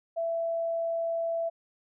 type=tone; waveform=sine; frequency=666 Hz; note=E5; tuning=18 cents sharp; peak=-27 dBFS; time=0.16-1.5 s; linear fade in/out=20 ms; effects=none